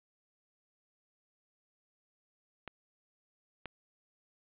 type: clicks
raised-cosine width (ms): 0.3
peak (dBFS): -25 / -23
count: 2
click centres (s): 2.677 / 3.657
effects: resampled to 8000 Hz + 9-bit